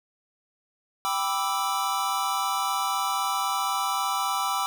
square chord, E minor seventh, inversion first, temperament equal, 784 / 987.8 / 1174.7 / 1318.5 Hz, G5 / B5 / D6 / E6, 0 / 0 / 0 / 0 cents, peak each -31 dBFS, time 1.05-4.66 s, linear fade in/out 0 ms, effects none

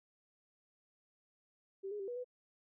sine tone with pitch steps, 388.8 / 415.3 / 390.8 / 485.7 / 496.7 Hz, G4 / G#4 / G4 / B4 / B4, -14 / 0 / -5 / -29 / +10 cents, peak -39 dBFS, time 1.83-2.245 s, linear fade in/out 20 ms, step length 83 ms, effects none

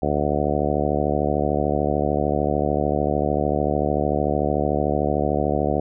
harmonic tone, 73.42 Hz, D2, in tune, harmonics 1 / 2 / 3 / 4 / 5 / 6 / 7 / 8 / 9 / 10, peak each -28 / -28 / -28 / -28 / -28 / -28 / -28 / -28 / -28 / -28 dBFS, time 0.02-5.8 s, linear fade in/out 5 ms, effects none

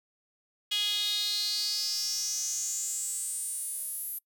sawtooth tone with high-pass filter sweep, 415.3 Hz, G#4, in tune, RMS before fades -32 dBFS, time 0.71-4.19 s, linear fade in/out 10 ms, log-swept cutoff 3200 to 12000 Hz, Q 7.3, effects noise-tail reverb RT60 0.1 s tail -26 dB re dry

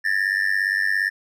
triangle tone with amplitude modulation, 1779 Hz, A6, 19 cents sharp, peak -13 dBFS, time 0.04-1.1 s, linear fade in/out 20 ms, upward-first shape sine, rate 97.4 Hz, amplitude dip 95%, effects none

